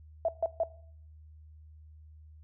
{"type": "tone bursts", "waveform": "sine", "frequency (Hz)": 659.3, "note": "E5", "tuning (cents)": 0, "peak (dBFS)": -24, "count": 3, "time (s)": [0.25, 0.635], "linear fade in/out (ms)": 2, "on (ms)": 35, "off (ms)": 140, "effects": ["noise-tail reverb RT60 0.6 s tail -19 dB re dry", "added 77 Hz sine -50 dBFS peak until 2.43 s"]}